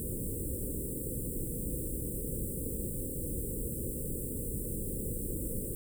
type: band-stop noise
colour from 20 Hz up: pink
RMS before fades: -36 dBFS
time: 0-5.75 s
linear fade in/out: 0 ms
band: 530 to 7900 Hz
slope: 96 dB/octave
effects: none